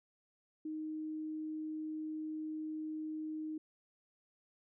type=tone; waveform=sine; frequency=311.1 Hz; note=D#4; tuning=in tune; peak=-38 dBFS; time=0.65-3.58 s; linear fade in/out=5 ms; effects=none